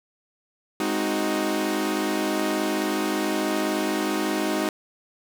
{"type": "chord", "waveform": "sawtooth", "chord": "Ab dominant seventh", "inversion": "none", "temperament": "equal", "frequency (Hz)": [207.7, 261.6, 311.1, 370], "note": ["Ab3", "C4", "Eb4", "Gb4"], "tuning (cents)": [0, 0, 0, 0], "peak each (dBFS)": [-26, -28, -22, -25], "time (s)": [0.8, 4.69], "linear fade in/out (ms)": 2, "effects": []}